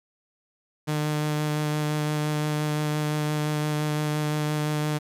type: tone with vibrato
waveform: sawtooth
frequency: 151 Hz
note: D3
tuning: 48 cents sharp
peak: -20 dBFS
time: 0.87-4.99 s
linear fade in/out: 20 ms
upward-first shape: sine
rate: 5.8 Hz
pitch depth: 11 cents each way
effects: resampled to 32000 Hz + 8-bit